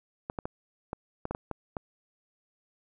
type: clicks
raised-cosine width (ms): 1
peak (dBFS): -19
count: 9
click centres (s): 0.299 / 0.388 / 0.455 / 0.931 / 1.254 / 1.31 / 1.349 / 1.513 / 1.768
effects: none